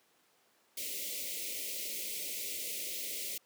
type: band-stop noise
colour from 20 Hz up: white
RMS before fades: -39 dBFS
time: 0.77-3.38 s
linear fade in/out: 5 ms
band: 620 to 2000 Hz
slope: 96 dB/octave
effects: pink hiss -69 dBFS RMS until 3.45 s + high-pass 300 Hz 12 dB/octave